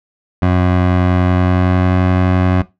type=tone with pitch glide; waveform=20% pulse; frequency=90.5 to 91.66 Hz; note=F#2 to F#2; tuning=-38 to -16 cents; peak=-5 dBFS; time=0.42-2.62 s; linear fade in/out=5 ms; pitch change=+22 cents; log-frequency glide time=1.19-1.96 s; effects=noise-tail reverb RT60 0.2 s tail -17 dB re dry + low-pass 2000 Hz 12 dB/octave